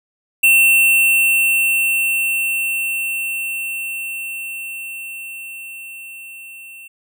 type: tone with level ramp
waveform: square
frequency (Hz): 2700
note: E7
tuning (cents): +41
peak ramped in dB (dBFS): -9 to -36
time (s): 0.43-6.88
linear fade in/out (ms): 10
effects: none